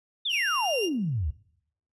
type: exponential sweep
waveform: sine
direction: down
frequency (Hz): 3723 to 65.41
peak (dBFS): -25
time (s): 0.25-1.31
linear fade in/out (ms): 10
type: tone with vibrato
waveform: 35% pulse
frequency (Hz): 2794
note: F7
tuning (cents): 0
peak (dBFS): -26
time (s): 0.29-0.9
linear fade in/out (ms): 50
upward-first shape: square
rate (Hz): 5.6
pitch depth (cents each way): 9
effects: noise-tail reverb RT60 0.7 s tail -21 dB re dry + resampled to 24000 Hz